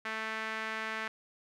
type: tone with band-pass filter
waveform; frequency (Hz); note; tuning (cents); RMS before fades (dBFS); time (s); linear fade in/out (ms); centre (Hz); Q
sawtooth; 220; A3; 0; -37; 0.05-1.08; 5; 1800; 2
effects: none